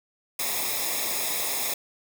white noise with comb filter, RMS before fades -28 dBFS, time 0.39-1.74 s, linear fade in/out 5 ms, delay 0.67 ms, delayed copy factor -0.75, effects none

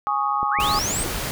sine chord, Ab suspended fourth, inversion none, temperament equal, 830.6 / 1108.7 / 1244.5 Hz, Ab5 / Db6 / Eb6, 0 / 0 / 0 cents, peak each -24 dBFS, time 0.07-0.79 s, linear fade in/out 0 ms
click train, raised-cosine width 2 ms, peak -19 dBFS, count 5, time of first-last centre 0.43-1.062 s, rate 6.33 Hz
sine linear sweep, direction up, 964 to 8700 Hz, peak -24 dBFS, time 0.49-1.04 s, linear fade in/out 10 ms
pink noise, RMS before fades -27 dBFS, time 0.6-1.31 s, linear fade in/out 0 ms
effects none

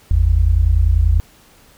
sine tone pair together, 51.42 / 81.7 Hz, G#1 / E2, -17 / -15 cents, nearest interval minor sixth, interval 802 cents, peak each -13 dBFS, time 0.11-1.2 s, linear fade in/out 0 ms, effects pink hiss -49 dBFS RMS until 1.77 s

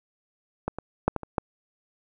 clicks, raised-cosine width 1 ms, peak -13 / -19 / -6 / -13 / -22 / -9 dBFS, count 6, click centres 0.68 / 0.786 / 1.08 / 1.163 / 1.233 / 1.382 s, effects none

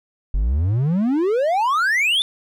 triangle exponential sweep, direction up, 43.65 to 3613 Hz, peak -14 dBFS, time 0.34-2.22 s, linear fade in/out 0 ms, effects none

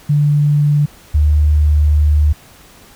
sine tone pair in turn, 146.83 / 74.91 Hz, D3 / D2, 0 / +35 cents, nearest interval octave, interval 1165 cents, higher first, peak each -9 / -8 dBFS, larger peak second, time 0.09-0.86 / 1.14-2.33 s, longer second, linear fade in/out 10 ms, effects pink hiss -43 dBFS RMS until 2.95 s

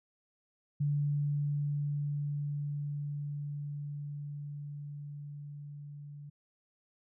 sine tone with level ramp, 145.2 Hz, D3, 19 cents flat, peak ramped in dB -27 to -44 dBFS, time 0.8-6.3 s, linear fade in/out 10 ms, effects none

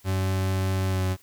40% pulse tone with pitch glide, 95 to 93.21 Hz, F#2 to F#2, +46 to +13 cents, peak -22 dBFS, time 0.04-1.17 s, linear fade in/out 50 ms, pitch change -33 cents, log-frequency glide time 0.85-1.04 s, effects white hiss -57 dBFS RMS until 1.22 s

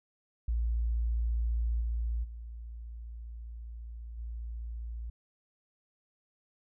sine tone with level steps, 57.4 Hz, A#1, 26 cents flat, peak -27 / -29 / -40 / -36 dBFS, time 0.48-5.1 s, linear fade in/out 5 ms, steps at 1.8 / 2.23 / 4.17 s, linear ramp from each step 20 ms, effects none

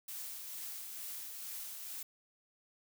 blue noise with tremolo, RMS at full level -43 dBFS, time 0.08-2.03 s, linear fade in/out 5 ms, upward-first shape triangle, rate 2.2 Hz, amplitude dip 35%, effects none

